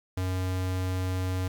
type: tone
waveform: square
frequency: 92.5 Hz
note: F#2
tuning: in tune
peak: -28 dBFS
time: 0.17-1.48 s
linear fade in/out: 5 ms
effects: 9-bit